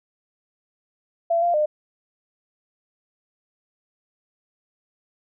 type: tone with pitch steps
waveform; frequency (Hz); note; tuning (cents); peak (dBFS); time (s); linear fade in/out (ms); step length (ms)
sine; 675 / 694 / 605; E5 / F5 / D#5; +41 / -11 / -49; -17; 1.3-1.66; 10; 120
effects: none